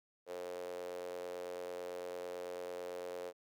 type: tone with high-pass filter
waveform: sawtooth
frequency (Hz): 89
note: F2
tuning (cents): +33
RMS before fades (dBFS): -44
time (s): 0.26-3.33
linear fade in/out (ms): 50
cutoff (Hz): 490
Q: 9.2
effects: none